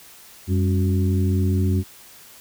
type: harmonic tone with a mistuned harmonic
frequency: 92.5 Hz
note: F#2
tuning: in tune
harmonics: 1 / 2 / 3 / 4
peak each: -18 / -24 / -28 / -30 dBFS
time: 0.47-1.84 s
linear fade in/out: 50 ms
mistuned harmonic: 2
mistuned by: +110 cents
effects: white hiss -46 dBFS RMS until 2.4 s